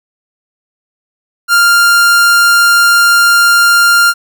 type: tone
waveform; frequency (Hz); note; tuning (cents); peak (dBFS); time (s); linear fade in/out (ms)
45% pulse; 1396.9; F6; 0; -5; 1.48-4.14; 50
effects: none